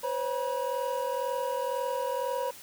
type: tone cluster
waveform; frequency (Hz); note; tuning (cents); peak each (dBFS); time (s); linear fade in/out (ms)
triangle; 504 / 546 / 964; B4 / C#5 / B5; +35 / -26 / -42; -31; 0.03-2.51; 10
effects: white hiss -48 dBFS RMS until 2.62 s